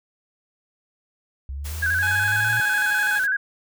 sine linear sweep, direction up, 65.8 to 116.54 Hz, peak -28 dBFS, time 1.49-2.6 s, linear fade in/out 0 ms
white noise, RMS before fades -37 dBFS, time 1.64-3.27 s, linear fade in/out 20 ms
sine tone with vibrato, 1578 Hz, G6, 11 cents sharp, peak -19 dBFS, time 1.82-3.37 s, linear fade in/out 10 ms, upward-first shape square, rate 12 Hz, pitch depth 67 cents each way
15% pulse tone, 840 Hz, G#5, 19 cents sharp, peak -21 dBFS, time 2.02-3.19 s, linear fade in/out 10 ms
effects none

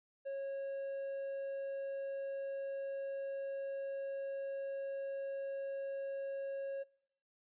triangle tone, 548 Hz, C#5, 20 cents flat, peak -36 dBFS, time 0.25-6.84 s, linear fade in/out 20 ms, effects noise-tail reverb RT60 0.9 s tail -26 dB re dry + resampled to 8000 Hz

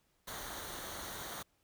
pink noise with comb filter, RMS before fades -44 dBFS, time 0.27-1.43 s, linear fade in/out 10 ms, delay 0.39 ms, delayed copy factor -0.6, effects pink hiss -75 dBFS RMS until 1.63 s

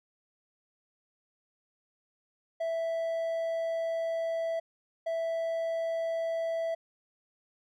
triangle tone bursts at uneven times, 659.3 Hz, E5, in tune, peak -27 dBFS, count 2, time 2.6-4.6 / 5.06-6.75 s, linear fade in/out 10 ms, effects none

